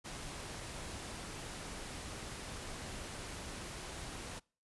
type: noise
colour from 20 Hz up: pink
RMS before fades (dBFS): -45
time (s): 0.04-4.4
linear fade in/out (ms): 20
effects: noise-tail reverb RT60 0.4 s tail -26 dB re dry + resampled to 24000 Hz